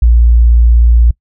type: tone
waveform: sine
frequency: 58.27 Hz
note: A#1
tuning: in tune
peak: -3 dBFS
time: 0.02-1.11 s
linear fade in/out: 5 ms
effects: noise-tail reverb RT60 0.1 s tail -24 dB re dry